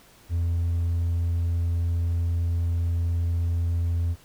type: tone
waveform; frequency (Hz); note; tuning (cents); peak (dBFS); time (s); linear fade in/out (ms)
triangle; 85.1; F2; -44; -19; 0.29-4.16; 50
effects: tanh soft clip ceiling -16 dBFS + pink hiss -54 dBFS RMS until 4.24 s